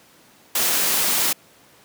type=noise; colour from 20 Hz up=white; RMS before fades=-20 dBFS; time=0.55-1.33 s; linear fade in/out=5 ms; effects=pink hiss -52 dBFS RMS until 1.84 s + high-pass 150 Hz 12 dB/octave